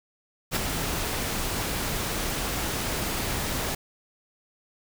pink noise with ADSR envelope, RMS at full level -23 dBFS, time 0.51-3.75 s, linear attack 51 ms, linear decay 12 ms, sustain -6 dB, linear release 5 ms, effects none

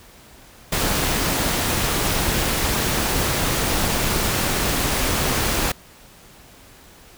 pink noise with amplitude modulation, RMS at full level -19 dBFS, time 0.72-5.72 s, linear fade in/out 5 ms, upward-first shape sine, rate 223 Hz, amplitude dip 45%, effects pink hiss -47 dBFS RMS until 7.17 s

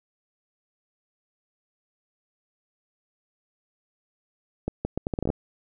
accelerating click train, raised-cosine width 2 ms, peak -13 dBFS, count 11, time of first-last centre 4.68-5.302 s, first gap 170 ms, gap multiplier 0.74, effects none

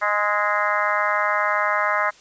harmonic tone with a mistuned harmonic, 207 Hz, G#3, 5 cents flat, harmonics 3 / 4 / 5 / 6 / 7 / 8 / 9 / 10, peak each -26 / -29 / -25 / -24 / -29 / -27 / -29 / -29 dBFS, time 0.01-2.11 s, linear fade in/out 20 ms, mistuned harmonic 6, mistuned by +26 cents, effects white hiss -50 dBFS RMS until 2.2 s + resampled to 16000 Hz

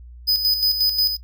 square tone with tremolo, 5000 Hz, D#8, 8 cents sharp, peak -15 dBFS, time 0.27-1.17 s, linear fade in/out 20 ms, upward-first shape square, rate 5.6 Hz, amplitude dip 55%, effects noise-tail reverb RT60 0.1 s tail -17 dB re dry + added 60 Hz sine -38 dBFS peak until 1.23 s

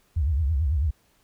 sine tone with vibrato, 74 Hz, D2, 14 cents sharp, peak -20 dBFS, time 0.16-0.91 s, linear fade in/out 10 ms, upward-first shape triangle, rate 9.1 Hz, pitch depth 290 cents each way, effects pink hiss -64 dBFS RMS until 1.23 s

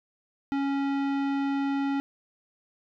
sine tone with tanh clipping, 277.2 Hz, C#4, in tune, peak -27 dBFS, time 0.52-2 s, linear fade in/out 0 ms, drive 18 dB, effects none

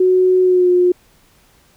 sine tone with pitch glide, 369.1 to 358.4 Hz, F#4 to F4, -4 to +45 cents, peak -9 dBFS, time 0-0.92 s, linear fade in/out 5 ms, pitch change -51 cents, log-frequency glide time 0.42-0.7 s, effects pink hiss -53 dBFS RMS until 1.76 s

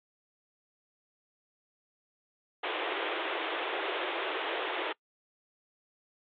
pink band-pass noise, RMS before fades -34 dBFS, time 2.63-4.93 s, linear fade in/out 10 ms, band 320 to 3600 Hz, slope 96 dB/octave, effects noise-tail reverb RT60 0.1 s tail -25 dB re dry + AAC 64 kbps

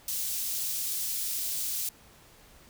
white high-pass noise, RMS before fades -32 dBFS, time 0.08-1.89 s, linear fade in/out 2 ms, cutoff 4500 Hz, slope 12 dB/octave, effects pink hiss -56 dBFS RMS until 2.69 s

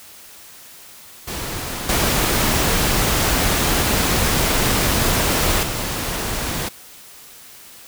pink noise with level steps, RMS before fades -27 / -18 / -24 dBFS, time 1.27-6.69 s, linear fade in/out 10 ms, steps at 1.89 / 5.63 s, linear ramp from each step 2 ms, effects white hiss -42 dBFS RMS until 7.87 s

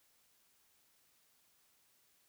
silence, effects white hiss -72 dBFS RMS until 2.28 s

